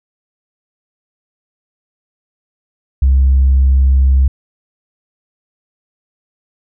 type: tone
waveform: sine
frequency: 66.7 Hz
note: C2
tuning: 34 cents sharp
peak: -5 dBFS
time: 3.02-4.28 s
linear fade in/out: 5 ms
effects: tanh soft clip ceiling -4 dBFS